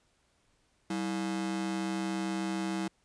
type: ring-modulated tone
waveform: 45% pulse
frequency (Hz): 258.6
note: C4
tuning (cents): -20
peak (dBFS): -28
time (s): 0.9-2.88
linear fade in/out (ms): 5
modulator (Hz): 66.6
effects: pink hiss -71 dBFS RMS until 3.04 s + resampled to 22050 Hz